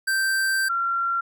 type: tone pair in turn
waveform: square / sine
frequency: 1564 / 1371.2 Hz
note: G6 / F6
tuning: -4 / -32 cents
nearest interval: major second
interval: 228 cents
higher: first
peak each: -21 dBFS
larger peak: neither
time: 0.07-0.69 / 0.69-1.21 s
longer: first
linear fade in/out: 10 ms
effects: none